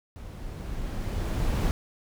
brown noise with level ramp, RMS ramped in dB -41 to -23 dBFS, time 0.16-1.71 s, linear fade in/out 0 ms, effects none

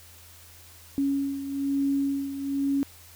sine beating tone pair, 277.2 / 278.3 Hz, C#4 / C#4, 0 / +7 cents, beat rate 1.1 Hz, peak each -25 / -31 dBFS, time 0.98-2.83 s, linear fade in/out 0 ms, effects added 85 Hz sine -53 dBFS peak until 3.15 s + white hiss -51 dBFS RMS until 3.15 s

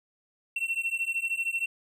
triangle beating tone pair, 2705 / 2718 Hz, E7 / F7, +44 / -48 cents, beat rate 13 Hz, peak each -29 dBFS, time 0.56-1.66 s, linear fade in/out 5 ms, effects none

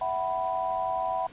sine chord, E suspended second, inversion none, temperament equal with one note detuned, 659.3 / 751.2 / 987.8 Hz, E5 / F#5 / B5, 0 / +26 / 0 cents, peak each -32 / -29 / -31 dBFS, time 0.01-1.27 s, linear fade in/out 5 ms, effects pink hiss -50 dBFS RMS until 1.32 s + resampled to 8000 Hz

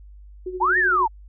sine tone with tremolo, 367.1 Hz, F#4, 14 cents flat, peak -25 dBFS, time 0.46-1.06 s, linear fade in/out 5 ms, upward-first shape sine, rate 13 Hz, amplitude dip 65%
sine linear two-way sweep, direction up then down, 784 to 1876 to 832 Hz, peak -16 dBFS, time 0.6-1.08 s, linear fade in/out 20 ms, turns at 0.78 s
effects added 50 Hz sine -41 dBFS peak until 1.28 s

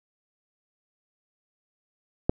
click, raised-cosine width 2 ms, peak -7 dBFS, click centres 2.295 s, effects none

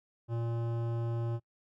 sine tone with hard clipping, 116.54 Hz, A#2, in tune, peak -33 dBFS, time 0.28-1.4 s, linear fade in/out 50 ms, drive 15 dB, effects noise-tail reverb RT60 0.1 s tail -26 dB re dry

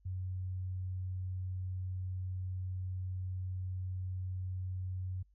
sine tone, 92.5 Hz, F#2, in tune, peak -36 dBFS, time 0.05-5.23 s, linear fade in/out 10 ms, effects noise-tail reverb RT60 0.1 s tail -24 dB re dry + added 50 Hz sine -64 dBFS peak until 5.34 s

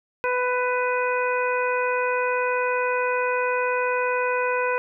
harmonic tone, 497.7 Hz, B4, 13 cents sharp, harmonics 1 / 2 / 3 / 4 / 5, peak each -24 / -26 / -28 / -35 / -30 dBFS, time 0.24-4.78 s, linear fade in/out 0 ms, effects none

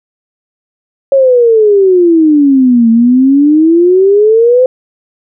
sine exponential two-way sweep, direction down then up, 554.4 to 225 to 518 Hz, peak -3 dBFS, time 1.12-4.66 s, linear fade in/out 2 ms, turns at 2.9 s, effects none

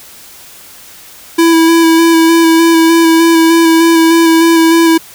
square tone with vibrato, 329.6 Hz, E4, in tune, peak -5 dBFS, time 1.38-4.98 s, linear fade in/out 10 ms, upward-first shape square, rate 3.3 Hz, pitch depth 15 cents each way, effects white hiss -35 dBFS RMS until 5.14 s

